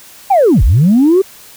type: linear two-way sweep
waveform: sine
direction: down then up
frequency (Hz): 830 to 38.15 to 397.3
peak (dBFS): -4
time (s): 0.3-1.22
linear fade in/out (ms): 10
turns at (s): 0.63
effects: tanh soft clip ceiling -2 dBFS + white hiss -38 dBFS RMS until 1.56 s